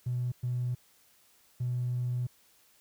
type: tone bursts at uneven times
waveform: triangle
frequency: 123.47 Hz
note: B2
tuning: in tune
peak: -25 dBFS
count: 3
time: 0.06-0.32 / 0.43-0.75 / 1.6-2.27 s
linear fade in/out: 10 ms
effects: tanh soft clip ceiling -26 dBFS + white hiss -64 dBFS RMS until 2.8 s